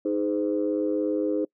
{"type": "chord", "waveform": "sine", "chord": "Ab major", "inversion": "second", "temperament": "equal with one note detuned", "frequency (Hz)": [311.1, 415.3, 512.5], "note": ["Eb4", "Ab4", "C5"], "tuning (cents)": [0, 0, -36], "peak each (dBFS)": [-25, -28, -28], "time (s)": [0.05, 1.45], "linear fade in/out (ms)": 5, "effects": ["noise-tail reverb RT60 0.1 s tail -26 dB re dry", "tanh soft clip ceiling -14 dBFS"]}